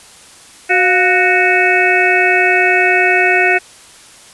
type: harmonic tone with a mistuned harmonic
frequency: 370 Hz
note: F#4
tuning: in tune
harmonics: 1 / 2 / 4 / 5 / 6 / 7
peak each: -16 / -16 / -16 / -16 / -16 / -16 dBFS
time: 0.69-3.59 s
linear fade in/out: 20 ms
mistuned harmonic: 2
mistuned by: -72 cents
effects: white hiss -40 dBFS RMS until 4.33 s + resampled to 24000 Hz